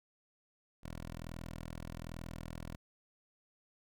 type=tone; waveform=10% pulse; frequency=41.2 Hz; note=E1; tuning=in tune; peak=-35 dBFS; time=0.83-2.76 s; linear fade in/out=10 ms; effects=none